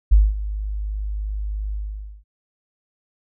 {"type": "tone with ADSR envelope", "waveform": "sine", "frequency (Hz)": 51.5, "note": "G#1", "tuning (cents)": -14, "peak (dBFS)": -7, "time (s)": [0.11, 2.24], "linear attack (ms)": 15, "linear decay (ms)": 210, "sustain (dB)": -16, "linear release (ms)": 510, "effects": []}